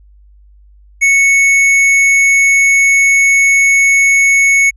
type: tone with hard clipping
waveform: sine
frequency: 2211 Hz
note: C#7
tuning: 5 cents flat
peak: -8 dBFS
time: 1.01-4.71 s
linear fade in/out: 20 ms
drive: 10 dB
effects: added 50 Hz sine -40 dBFS peak until 4.76 s + low-pass 11000 Hz 12 dB/octave